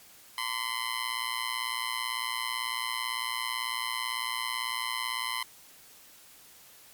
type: tone with amplitude modulation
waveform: 15% pulse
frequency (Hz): 1025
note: C6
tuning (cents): -36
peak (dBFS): -20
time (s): 0.38-5.43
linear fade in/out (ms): 2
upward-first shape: sine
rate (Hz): 118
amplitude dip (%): 90
effects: white hiss -54 dBFS RMS until 6.93 s + MP3 96 kbps